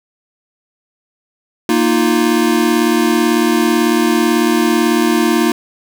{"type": "chord", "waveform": "square", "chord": "Bb suspended fourth", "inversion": "none", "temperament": "equal", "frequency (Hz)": [233.1, 311.1, 349.2], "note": ["Bb3", "Eb4", "F4"], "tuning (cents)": [0, 0, 0], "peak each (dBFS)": -16, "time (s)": [1.69, 5.52], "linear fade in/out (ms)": 2, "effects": []}